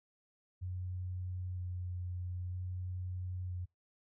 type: tone with vibrato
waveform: sine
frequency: 90.5 Hz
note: F#2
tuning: 38 cents flat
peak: -37 dBFS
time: 0.61-3.66 s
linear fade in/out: 20 ms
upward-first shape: square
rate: 0.52 Hz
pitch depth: 12 cents each way
effects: noise-tail reverb RT60 0.2 s tail -26 dB re dry